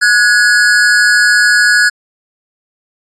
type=tone pair together; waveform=square; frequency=1461 / 1674.1 Hz; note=F#6 / G#6; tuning=-22 / +13 cents; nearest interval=major second; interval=235 cents; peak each=-10 dBFS; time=0.01-1.9 s; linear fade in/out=20 ms; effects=resampled to 22050 Hz